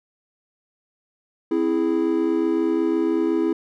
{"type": "chord", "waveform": "triangle", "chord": "C augmented", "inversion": "none", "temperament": "equal", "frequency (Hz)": [261.6, 329.6, 415.3], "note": ["C4", "E4", "G#4"], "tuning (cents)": [0, 0, 0], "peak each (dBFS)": [-24, -18, -23], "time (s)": [1.51, 3.53], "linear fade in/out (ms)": 5, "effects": []}